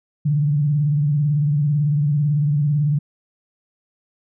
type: tone with vibrato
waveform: sine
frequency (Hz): 146.83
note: D3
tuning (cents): 0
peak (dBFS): -15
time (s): 0.25-2.99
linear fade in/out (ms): 10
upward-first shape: sine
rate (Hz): 18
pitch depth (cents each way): 89
effects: none